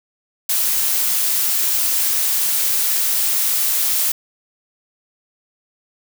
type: noise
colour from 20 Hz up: blue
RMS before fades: -18 dBFS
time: 0.49-4.12 s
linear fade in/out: 5 ms
effects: none